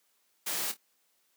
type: noise with echo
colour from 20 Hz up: white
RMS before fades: -33 dBFS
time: 0.46-0.72 s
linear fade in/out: 10 ms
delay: 26 ms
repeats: 2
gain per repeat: -12 dB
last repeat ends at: 0.772 s
effects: white hiss -72 dBFS RMS until 1.36 s + high-pass 200 Hz 12 dB/octave

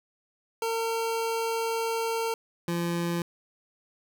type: tone pair in turn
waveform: 25% pulse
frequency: 455.1 / 171.41 Hz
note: A#4 / F3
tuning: -42 / -32 cents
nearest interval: octave + perfect fourth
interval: 1690 cents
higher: first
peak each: -23 dBFS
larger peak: neither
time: 0.62-2.34 / 2.68-3.22 s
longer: first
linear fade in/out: 2 ms
effects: none

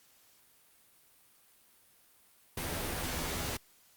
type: noise with comb filter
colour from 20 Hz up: pink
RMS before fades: -36 dBFS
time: 2.57-3.57 s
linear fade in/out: 5 ms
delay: 12 ms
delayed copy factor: +0.55
effects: white hiss -64 dBFS RMS until 3.96 s + Opus 48 kbps

